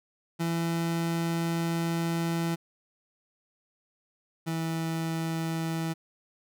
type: tone pair in turn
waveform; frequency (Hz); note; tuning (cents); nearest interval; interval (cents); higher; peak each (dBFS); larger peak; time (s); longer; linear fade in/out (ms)
30% pulse; 167.1 / 163.28; E3 / E3; +24 / -16; unison; 40; first; -24 / -26; first; 0.39-2.56 / 4.46-5.94; first; 20
effects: none